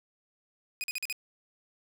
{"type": "tone bursts", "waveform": "sawtooth", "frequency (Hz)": 2489, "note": "D#7", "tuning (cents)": 0, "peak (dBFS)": -28, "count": 5, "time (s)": [0.81, 1.126], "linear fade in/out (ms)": 0, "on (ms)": 28, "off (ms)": 44, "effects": []}